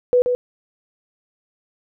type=tone with echo; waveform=sine; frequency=493.9 Hz; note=B4; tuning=in tune; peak=-11 dBFS; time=0.13-0.22 s; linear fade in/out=0 ms; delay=130 ms; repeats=1; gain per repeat=-5 dB; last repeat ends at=0.35 s; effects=none